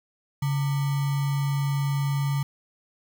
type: tone with sample-and-hold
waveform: sine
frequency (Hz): 140.3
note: C#3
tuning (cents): +21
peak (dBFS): -22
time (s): 0.42-2.43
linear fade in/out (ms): 5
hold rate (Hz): 1050
effects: none